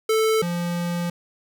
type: tone pair in turn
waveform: square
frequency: 440 / 173.36 Hz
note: A4 / F3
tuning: 0 / -12 cents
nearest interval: octave + major third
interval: 1612 cents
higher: first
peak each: -18 / -24 dBFS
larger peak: first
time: 0.09-0.42 / 0.42-1.1 s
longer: second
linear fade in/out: 5 ms
effects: none